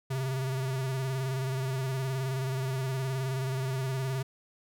square tone with vibrato, 132.1 Hz, C3, 17 cents sharp, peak -30 dBFS, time 0.1-4.23 s, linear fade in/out 10 ms, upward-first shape square, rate 19 Hz, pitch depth 37 cents each way, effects none

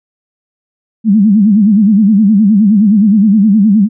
sine tone with vibrato, 207.7 Hz, G#3, in tune, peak -4 dBFS, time 1.04-3.89 s, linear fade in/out 50 ms, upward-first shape sine, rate 9.6 Hz, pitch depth 140 cents each way, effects none

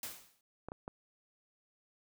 white noise with exponential decay, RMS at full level -39 dBFS, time 0.03-0.41 s, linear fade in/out 2 ms, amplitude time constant 82 ms
clicks, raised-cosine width 1 ms, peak -28 dBFS, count 3, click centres 0.686 / 0.719 / 0.879 s
effects none

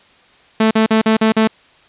sawtooth tone bursts, 220.2 Hz, A3, 2 cents sharp, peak -6 dBFS, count 6, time 0.6-1.475 s, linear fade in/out 5 ms, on 110 ms, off 43 ms, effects white hiss -49 dBFS RMS until 1.88 s + resampled to 8000 Hz

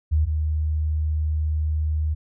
sine tone pair in turn, 77.1 / 77.1 Hz, D#2 / D#2, -15 / -15 cents, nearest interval unison, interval 0 cents, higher neither, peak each -16 / -20 dBFS, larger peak first, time 0.11-0.26 / 0.26-2.15 s, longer second, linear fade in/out 20 ms, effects none

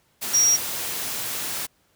sine tone in noise, 5680 Hz, F8, 28 cents sharp, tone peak -15 dBFS, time 0.33-0.57 s, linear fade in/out 20 ms, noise white, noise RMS -29 dBFS, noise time 0.21-1.67 s, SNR +11 dB, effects pink hiss -64 dBFS RMS until 1.95 s + high-pass 60 Hz 12 dB/octave

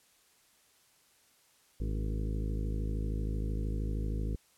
harmonic tone with a mistuned harmonic, 53 Hz, G#1, 36 cents sharp, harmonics 1 / 2 / 3 / 4 / 5 / 6 / 7 / 8 / 9, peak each -32 / -38 / -42 / -44 / -46 / -48 / -49 / -50 / -51 dBFS, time 1.8-4.36 s, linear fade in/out 5 ms, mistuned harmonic 5, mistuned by +48 cents, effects white hiss -66 dBFS RMS until 4.57 s + low-pass 12000 Hz 12 dB/octave

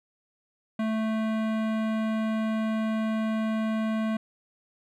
sine tone with hard clipping, 220 Hz, A3, in tune, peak -27 dBFS, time 0.79-4.17 s, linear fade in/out 5 ms, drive 18 dB, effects none

